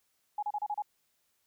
sine tone bursts, 834 Hz, G#5, 7 cents sharp, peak -30 dBFS, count 6, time 0.38-0.822 s, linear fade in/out 5 ms, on 47 ms, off 32 ms, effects white hiss -75 dBFS RMS until 1.46 s

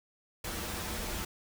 pink noise with comb filter, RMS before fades -37 dBFS, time 0.44-1.25 s, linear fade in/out 5 ms, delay 7.3 ms, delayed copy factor -0.55, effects none

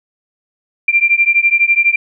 sine beating tone pair, 2366 / 2378 Hz, D7 / D7, +12 / +21 cents, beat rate 12 Hz, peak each -12 dBFS, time 0.88-1.96 s, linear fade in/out 5 ms, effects none

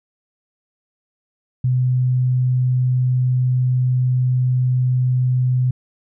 sine tone, 126.7 Hz, B2, 45 cents sharp, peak -14 dBFS, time 1.64-5.71 s, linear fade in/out 5 ms, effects none

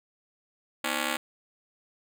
5% pulse ring-modulated tone, 280 Hz, C#4, 18 cents sharp, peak -13 dBFS, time 0.84-1.17 s, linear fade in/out 5 ms, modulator 35.7 Hz, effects none

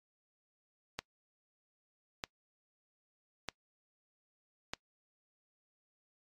click train, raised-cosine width 0.2 ms, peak -18 dBFS, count 4, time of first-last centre 0.99-4.735 s, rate 0.801 Hz, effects noise-tail reverb RT60 0.1 s tail -24 dB re dry + MP3 64 kbps

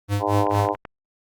square tone with tremolo, 101.5 Hz, G#2, 39 cents flat, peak -19 dBFS, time 0.08-0.76 s, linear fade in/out 50 ms, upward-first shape sine, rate 4.4 Hz, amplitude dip 100%
harmonic tone, 102.2 Hz, G#2, 27 cents flat, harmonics 3 / 4 / 5 / 6 / 7 / 8 / 9 / 10, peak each -28 / -28 / -28 / -28 / -28 / -28 / -28 / -28 dBFS, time 0.19-0.76 s, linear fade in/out 50 ms
clicks, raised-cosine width 0.5 ms, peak -19 dBFS, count 8, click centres 0.468 / 0.511 / 0.549 / 0.597 / 0.651 / 0.688 / 0.75 / 0.852 s
effects Opus 32 kbps

